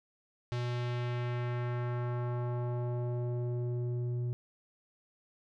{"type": "tone with low-pass filter sweep", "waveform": "square", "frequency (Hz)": 121.7, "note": "B2", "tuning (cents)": -25, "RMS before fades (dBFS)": -34, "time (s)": [0.52, 4.33], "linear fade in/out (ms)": 0, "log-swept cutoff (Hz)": [4500, 250], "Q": 1.2, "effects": []}